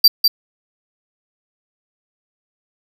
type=tone with echo; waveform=square; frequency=4699 Hz; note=D8; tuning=in tune; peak=-5 dBFS; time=0.04-0.08 s; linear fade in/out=5 ms; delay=200 ms; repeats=1; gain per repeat=-5 dB; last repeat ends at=0.28 s; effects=none